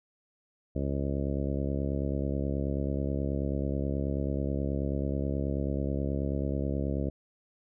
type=harmonic tone; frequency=69.3 Hz; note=C#2; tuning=in tune; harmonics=1 / 2 / 3 / 4 / 5 / 6 / 7 / 8 / 9; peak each=-32 / -34 / -36 / -36 / -39 / -43 / -41 / -41 / -43 dBFS; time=0.75-7.1 s; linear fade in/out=10 ms; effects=none